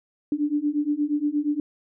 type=beating tone pair; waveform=sine; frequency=290 / 298.5 Hz; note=D4 / D4; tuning=-22 / +28 cents; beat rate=8.5 Hz; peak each=-25 / -24 dBFS; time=0.32-1.6 s; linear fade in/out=2 ms; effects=none